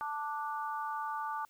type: harmonic tone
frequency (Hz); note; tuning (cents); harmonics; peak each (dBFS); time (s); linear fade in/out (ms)
294.2; D4; +3; 3 / 4 / 5; -37 / -38 / -44; 0.01-1.45; 0
effects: white hiss -68 dBFS RMS until 1.49 s